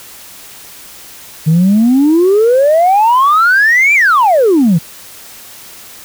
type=exponential two-way sweep; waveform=sine; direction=up then down; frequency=152 to 2400 to 152 Hz; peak=-4 dBFS; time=1.46-4.79 s; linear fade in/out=20 ms; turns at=3.94 s; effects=tanh soft clip ceiling -3 dBFS + white hiss -34 dBFS RMS until 6.04 s